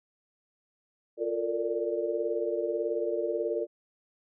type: chord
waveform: sine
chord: Bb major seventh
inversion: second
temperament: equal with one note detuned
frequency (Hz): 349.2 / 447.9 / 466.2 / 587.3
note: F4 / A4 / Bb4 / D5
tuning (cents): 0 / +31 / 0 / 0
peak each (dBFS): -33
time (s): 1.17-3.67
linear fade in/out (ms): 50
effects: none